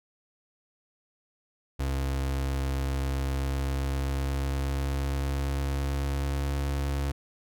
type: tone with pitch glide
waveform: 35% pulse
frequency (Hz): 67.6 to 69.66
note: C#2 to C#2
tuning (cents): -43 to +9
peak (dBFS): -25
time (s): 1.79-7.12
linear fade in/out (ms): 10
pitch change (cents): +52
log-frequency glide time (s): 3.3-6.6
effects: none